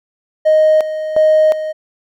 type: tone with tremolo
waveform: triangle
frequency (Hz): 622.3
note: D#5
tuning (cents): 0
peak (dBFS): -4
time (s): 0.45-1.73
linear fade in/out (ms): 20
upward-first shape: square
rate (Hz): 1.4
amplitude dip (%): 75
effects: tanh soft clip ceiling -3 dBFS